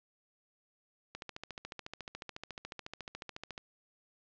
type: click train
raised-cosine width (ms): 0.2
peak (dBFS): -24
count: 35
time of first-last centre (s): 1.15-3.579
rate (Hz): 14
effects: low-pass 5000 Hz 12 dB/octave